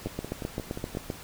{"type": "two click trains", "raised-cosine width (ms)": 2, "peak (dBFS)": [-17, -21], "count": [9, 6], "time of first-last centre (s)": [[0.06, 1.102], [0.07, 0.95]], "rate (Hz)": [7.68, 5.68], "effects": ["pink hiss -45 dBFS RMS until 1.23 s"]}